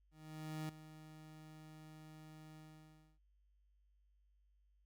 30% pulse tone with ADSR envelope, 155.56 Hz, D#3, in tune, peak -38 dBFS, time 0.11-3.19 s, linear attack 580 ms, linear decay 6 ms, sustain -14 dB, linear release 620 ms, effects added 50 Hz sine -70 dBFS peak until 4.85 s

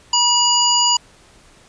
harmonic tone with a mistuned harmonic, 966 Hz, B5, 39 cents flat, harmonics 1 / 3 / 5 / 7, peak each -18 / -18 / -18 / -18 dBFS, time 0.13-0.97 s, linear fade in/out 5 ms, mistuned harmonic 7, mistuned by +47 cents, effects pink hiss -49 dBFS RMS until 1.68 s + resampled to 22050 Hz

